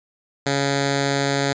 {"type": "tone with notch filter", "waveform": "5% pulse", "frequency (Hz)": 139.5, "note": "C#3", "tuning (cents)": 11, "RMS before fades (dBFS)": -21, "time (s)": [0.46, 1.53], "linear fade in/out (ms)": 5, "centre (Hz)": 1100, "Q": 1.3, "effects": ["resampled to 16000 Hz"]}